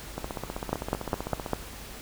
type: two click trains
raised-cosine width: 1 ms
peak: -18 / -11 dBFS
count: 21 / 5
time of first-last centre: 0.18-1.462 / 0.73-1.533 s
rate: 15.6 / 4.98 Hz
effects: added 50 Hz sine -45 dBFS peak until 2.01 s + pink hiss -43 dBFS RMS until 2.01 s